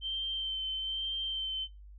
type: tone with vibrato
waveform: sine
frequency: 3113 Hz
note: G7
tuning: 13 cents flat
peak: -32 dBFS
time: 0.01-1.68 s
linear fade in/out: 50 ms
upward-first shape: sine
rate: 1.1 Hz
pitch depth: 19 cents each way
effects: noise-tail reverb RT60 0.2 s tail -20 dB re dry + added 50 Hz sine -48 dBFS peak until 1.98 s